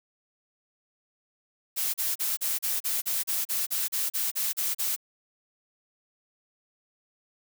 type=noise bursts; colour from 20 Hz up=blue; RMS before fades=-28 dBFS; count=15; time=1.76-4.964 s; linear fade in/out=20 ms; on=180 ms; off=36 ms; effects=none